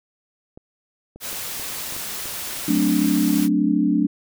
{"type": "clicks", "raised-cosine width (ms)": 2, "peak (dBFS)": -27, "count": 7, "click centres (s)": [0.575, 1.16, 1.329, 1.597, 1.924, 1.965, 2.257]}
{"type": "noise", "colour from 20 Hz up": "white", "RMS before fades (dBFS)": -30, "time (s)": [1.2, 3.49], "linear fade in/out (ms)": 50}
{"type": "chord", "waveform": "sine", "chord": "D dominant seventh", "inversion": "first", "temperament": "equal", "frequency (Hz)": [185, 220, 261.6, 293.7], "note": ["F#3", "A3", "C4", "D4"], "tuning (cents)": [0, 0, 0, 0], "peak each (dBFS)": [-23, -22, -24, -19], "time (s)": [2.68, 4.07], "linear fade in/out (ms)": 5}
{"effects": []}